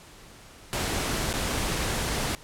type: noise with dropouts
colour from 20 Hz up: pink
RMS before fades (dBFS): -28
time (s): 0.73-2.35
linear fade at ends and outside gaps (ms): 0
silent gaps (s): 1.329-1.338
effects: pink hiss -49 dBFS RMS until 2.43 s + low-pass 11000 Hz 12 dB/octave